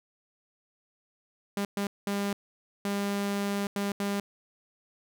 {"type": "tone bursts at uneven times", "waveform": "sawtooth", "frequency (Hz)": 201, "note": "G3", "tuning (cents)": 44, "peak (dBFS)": -24, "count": 6, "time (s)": [[1.57, 1.65], [1.77, 1.87], [2.07, 2.33], [2.85, 3.67], [3.76, 3.92], [4, 4.2]], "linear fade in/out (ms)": 2, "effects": []}